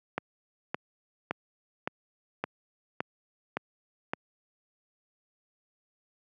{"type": "click train", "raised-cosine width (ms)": 0.5, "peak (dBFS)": -14, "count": 8, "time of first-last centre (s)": [0.18, 4.135], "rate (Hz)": 1.77, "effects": ["high-pass 150 Hz 12 dB/octave"]}